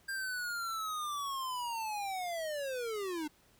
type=linear sweep; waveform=square; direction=down; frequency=1600 to 293.7 Hz; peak=-36 dBFS; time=0.08-3.28 s; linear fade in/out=10 ms; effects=pink hiss -66 dBFS RMS until 3.59 s